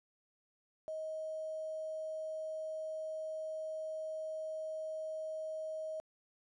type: tone with quantisation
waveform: sine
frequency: 630 Hz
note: D#5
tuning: 21 cents sharp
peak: -38 dBFS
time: 0.88-6 s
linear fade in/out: 0 ms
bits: 11
effects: resampled to 24000 Hz